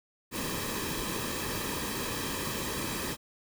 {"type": "noise with comb filter", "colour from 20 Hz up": "pink", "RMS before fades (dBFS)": -34, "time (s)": [0.31, 3.17], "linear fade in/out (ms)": 50, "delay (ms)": 1.4, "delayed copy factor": -0.65, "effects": []}